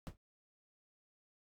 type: noise with exponential decay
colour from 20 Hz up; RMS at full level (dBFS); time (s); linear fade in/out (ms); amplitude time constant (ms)
brown; -37; 0.07-0.17; 0; 21
effects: AAC 64 kbps